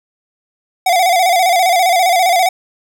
square tone with vibrato, 720 Hz, F#5, 47 cents flat, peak -10 dBFS, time 0.86-2.49 s, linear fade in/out 5 ms, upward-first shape square, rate 15 Hz, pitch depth 74 cents each way, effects none

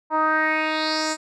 10% pulse tone with low-pass filter sweep, 312.3 Hz, D#4, 7 cents sharp, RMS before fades -22 dBFS, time 0.1-1.17 s, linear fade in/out 50 ms, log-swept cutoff 980 to 7600 Hz, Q 4, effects none

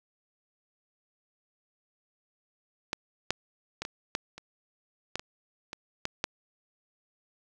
clicks, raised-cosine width 0.2 ms, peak -12 / -8 / -16 / -18 / -11 / -26 / -14 / -22 / -20 / -13 / -10 dBFS, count 11, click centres 2.931 / 3.306 / 3.82 / 3.851 / 4.151 / 4.38 / 5.156 / 5.195 / 5.731 / 6.054 / 6.241 s, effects none

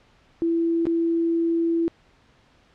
sine tone with dropouts, 333.5 Hz, E4, 20 cents sharp, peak -19 dBFS, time 0.42-1.88 s, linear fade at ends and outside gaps 0 ms, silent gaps 0.855-0.868 s, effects pink hiss -58 dBFS RMS until 2.74 s + low-pass 4000 Hz 12 dB/octave

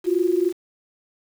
sine tone pair together, 344.1 / 367.3 Hz, F4 / F#4, -26 / -13 cents, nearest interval minor second, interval 113 cents, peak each -20 / -20 dBFS, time 0.04-0.53 s, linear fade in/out 50 ms, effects 7-bit

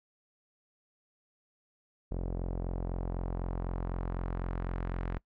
sawtooth tone with low-pass filter sweep, 43.97 Hz, F1, 13 cents sharp, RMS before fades -35 dBFS, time 2.11-5.18 s, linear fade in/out 0 ms, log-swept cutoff 550 to 1800 Hz, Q 1.2, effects noise-tail reverb RT60 0.1 s tail -23 dB re dry

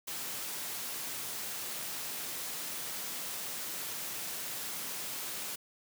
white high-pass noise, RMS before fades -39 dBFS, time 0.07-5.56 s, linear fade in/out 10 ms, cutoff 110 Hz, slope 24 dB/octave, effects none

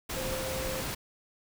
sine tone in noise, 523 Hz, C5, 1 cent flat, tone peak -35 dBFS, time 0.16-0.81 s, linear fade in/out 10 ms, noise pink, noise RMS -35 dBFS, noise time 0.09-0.95 s, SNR -3 dB, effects none

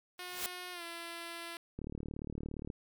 white noise with exponential growth, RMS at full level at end -34 dBFS, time 0.18-0.46 s, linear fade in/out 0 ms, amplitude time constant 59 ms
5% pulse tone with pitch glide, 360.4 to 338.2 Hz, F#4 to E4, -45 to +44 cents, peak -31 dBFS, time 0.19-1.57 s, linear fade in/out 2 ms, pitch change -111 cents, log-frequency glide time 0.72-0.83 s
click train, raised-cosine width 3 ms, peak -28 dBFS, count 35, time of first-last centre 1.79-2.702 s, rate 37.3 Hz
effects none

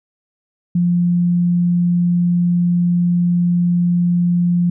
sine tone, 174.9 Hz, F3, 3 cents sharp, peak -12 dBFS, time 0.75-4.7 s, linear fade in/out 5 ms, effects none

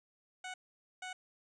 15% pulse tone bursts at uneven times, 740 Hz, F#5, in tune, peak -35 dBFS, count 2, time 0.44-0.54 / 1.02-1.13 s, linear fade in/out 5 ms, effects resampled to 22050 Hz

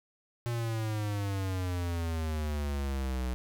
square exponential sweep, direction down, 120 to 61.74 Hz, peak -31 dBFS, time 0.46-3.34 s, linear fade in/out 0 ms, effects none

